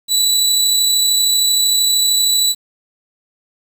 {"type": "tone with amplitude modulation", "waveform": "25% pulse", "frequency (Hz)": 3951, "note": "B7", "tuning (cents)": 0, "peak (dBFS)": -7, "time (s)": [0.08, 2.55], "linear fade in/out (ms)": 50, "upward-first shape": "sine", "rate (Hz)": 33, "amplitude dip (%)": 25, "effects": ["7-bit"]}